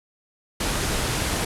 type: low-pass noise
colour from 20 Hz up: pink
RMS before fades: -25 dBFS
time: 0.6-1.45 s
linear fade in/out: 5 ms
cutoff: 12000 Hz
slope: 48 dB/octave
effects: none